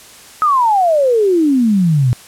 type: exponential sweep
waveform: sine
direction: down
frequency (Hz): 1287 to 117.9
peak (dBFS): -9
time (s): 0.42-2.13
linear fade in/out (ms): 0
effects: white hiss -39 dBFS RMS until 2.27 s + low-pass 11000 Hz 12 dB/octave